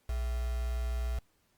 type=tone with quantisation; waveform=sine; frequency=60.1 Hz; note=B1; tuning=46 cents flat; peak=-30 dBFS; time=0.09-1.19 s; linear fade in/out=5 ms; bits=7; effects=pink hiss -72 dBFS RMS until 1.57 s + Opus 48 kbps